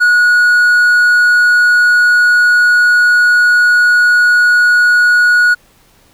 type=tone; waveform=triangle; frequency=1456 Hz; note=F#6; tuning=28 cents flat; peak=-4 dBFS; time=0-5.55 s; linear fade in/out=20 ms; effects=pink hiss -49 dBFS RMS until 6.13 s